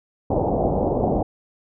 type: low-pass noise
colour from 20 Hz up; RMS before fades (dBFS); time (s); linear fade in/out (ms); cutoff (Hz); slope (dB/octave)
white; -21; 0.3-1.23; 5; 780; 48
effects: none